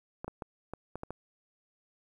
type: clicks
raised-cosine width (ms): 1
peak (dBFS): -24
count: 7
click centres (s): 0.245 / 0.28 / 0.422 / 0.736 / 0.956 / 1.034 / 1.106
effects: 10-bit